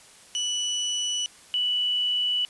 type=tone pair in turn; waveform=30% pulse / sine; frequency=2960 / 2960 Hz; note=F#7 / F#7; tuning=0 / 0 cents; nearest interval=unison; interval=0 cents; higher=neither; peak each=-22 dBFS; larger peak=neither; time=0.35-1.26 / 1.54-2.45 s; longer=neither; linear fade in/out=0 ms; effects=white hiss -51 dBFS RMS until 2.49 s + resampled to 24000 Hz